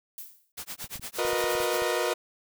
violet noise with exponential decay, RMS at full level -37 dBFS, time 0.18-0.52 s, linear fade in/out 1 ms, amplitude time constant 73 ms
white noise with tremolo, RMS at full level -36 dBFS, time 0.57-1.82 s, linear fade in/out 10 ms, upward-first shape sine, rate 8.7 Hz, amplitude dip 100%
clicks, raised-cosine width 5 ms, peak -33 dBFS, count 9, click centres 0.844 / 0.957 / 0.996 / 1.251 / 1.332 / 1.441 / 1.552 / 1.603 / 1.821 s
sawtooth chord, B major seventh, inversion second, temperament equal with one note detuned, 360.9 / 466.2 / 493.9 / 622.3 Hz, F#4 / A#4 / B4 / D#5, -43 / 0 / 0 / 0 cents, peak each -27 dBFS, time 1.18-2.14 s, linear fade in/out 10 ms
effects none

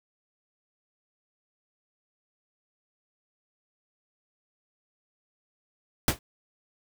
pink noise with exponential decay, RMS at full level -17 dBFS, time 6.08-6.19 s, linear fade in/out 2 ms, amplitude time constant 22 ms, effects none

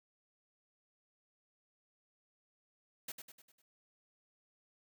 white noise with echo, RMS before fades -43 dBFS, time 3.08-3.12 s, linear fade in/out 5 ms, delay 100 ms, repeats 5, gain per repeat -6 dB, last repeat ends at 3.62 s, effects none

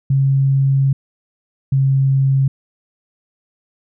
sine tone pair in turn, 136.2 / 135.34 Hz, C#3 / C#3, -30 / -41 cents, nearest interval unison, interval 11 cents, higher first, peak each -11 dBFS, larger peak neither, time 0.1-0.93 / 1.72-2.48 s, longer first, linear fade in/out 5 ms, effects none

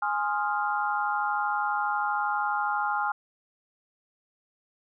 sine chord, F minor seventh, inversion first, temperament equal, 830.6 / 1046.5 / 1244.5 / 1396.9 Hz, Ab5 / C6 / Eb6 / F6, 0 / 0 / 0 / 0 cents, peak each -28 / -33 / -33 / -30 dBFS, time 0.02-3.12 s, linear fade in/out 5 ms, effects none

